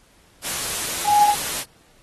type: tone in noise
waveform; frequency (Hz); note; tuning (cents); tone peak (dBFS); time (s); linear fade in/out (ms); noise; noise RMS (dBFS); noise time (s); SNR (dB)
sine; 830.6; G#5; 0; -12; 1.05-1.35; 50; white; -26; 0.42-1.65; +11
effects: pink hiss -56 dBFS RMS until 2.02 s + AAC 32 kbps